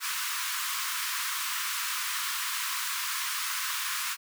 pink high-pass noise, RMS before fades -32 dBFS, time 0-4.17 s, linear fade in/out 50 ms, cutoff 990 Hz, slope 96 dB/octave, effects none

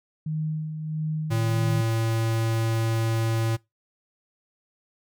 sine tone with tremolo, 155.56 Hz, D#3, in tune, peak -24 dBFS, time 0.26-1.81 s, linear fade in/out 5 ms, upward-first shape sine, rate 1.5 Hz, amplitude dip 50%
square tone, 113.1 Hz, A2, 48 cents sharp, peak -23 dBFS, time 1.3-3.57 s, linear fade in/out 20 ms
effects noise-tail reverb RT60 0.2 s tail -23 dB re dry

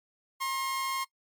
sawtooth tone pair together, 946.5 / 1068 Hz, A#5 / C6, +26 / +35 cents, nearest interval major second, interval 209 cents, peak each -38 / -26 dBFS, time 0.4-1.05 s, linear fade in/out 20 ms, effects noise-tail reverb RT60 0.1 s tail -21 dB re dry + MP3 96 kbps

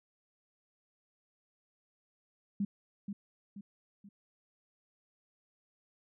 sine tone with echo, 200.9 Hz, G3, 43 cents sharp, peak -29 dBFS, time 2.6-2.65 s, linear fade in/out 5 ms, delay 480 ms, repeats 3, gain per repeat -7 dB, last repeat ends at 4.09 s, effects none

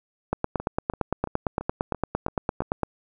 two click trains, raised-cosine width 1 ms, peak -19 / -9 dBFS, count 7 / 23, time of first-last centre 0.6-2.62 / 0.33-2.833 s, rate 2.97 / 8.79 Hz, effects none

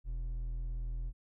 sine tone with hard clipping, 41.2 Hz, E1, in tune, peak -36 dBFS, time 0.04-1.13 s, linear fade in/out 50 ms, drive 5 dB, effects none

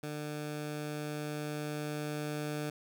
15% pulse tone with level ramp, 150 Hz, D3, 37 cents sharp, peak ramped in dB -31 to -28 dBFS, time 0.03-2.7 s, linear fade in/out 5 ms, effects none

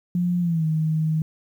sine tone with pitch glide, 176.7 to 157.42 Hz, F3 to D#3, +21 to +21 cents, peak -19 dBFS, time 0.15-1.22 s, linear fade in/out 2 ms, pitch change -200 cents, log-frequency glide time 0.4-0.65 s, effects 9-bit

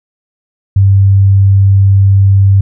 sine tone, 98 Hz, G2, in tune, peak -3 dBFS, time 0.76-2.61 s, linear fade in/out 5 ms, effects none

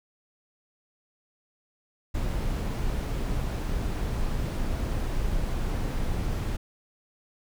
brown noise, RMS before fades -28 dBFS, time 2.14-6.57 s, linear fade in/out 10 ms, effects none

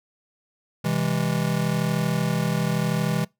square chord, C augmented, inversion none, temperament just, 130.81 / 163.52 / 204.4 Hz, C3 / E3 / G#3, 0 / -14 / -27 cents, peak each -28 / -25 / -28 dBFS, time 0.84-3.25 s, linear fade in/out 10 ms, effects noise-tail reverb RT60 0.2 s tail -24 dB re dry

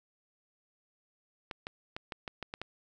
clicks, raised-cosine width 0.3 ms, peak -22 dBFS, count 8, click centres 1.512 / 1.669 / 1.965 / 2.122 / 2.278 / 2.427 / 2.539 / 2.616 s, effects none

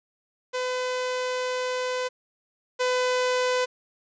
sawtooth tone pair in turn, 505 / 503 Hz, B4 / B4, +39 / +32 cents, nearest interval unison, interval 7 cents, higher first, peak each -22 / -18 dBFS, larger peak second, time 0.53-2.09 / 2.79-3.66 s, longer first, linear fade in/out 20 ms, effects resampled to 16000 Hz + 9-bit

